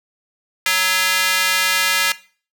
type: tone with high-pass filter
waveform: square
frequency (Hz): 185.8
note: F#3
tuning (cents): +7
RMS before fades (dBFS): -17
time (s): 0.66-2.12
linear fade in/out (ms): 2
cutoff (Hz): 2000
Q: 1.5
effects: noise-tail reverb RT60 0.4 s tail -18 dB re dry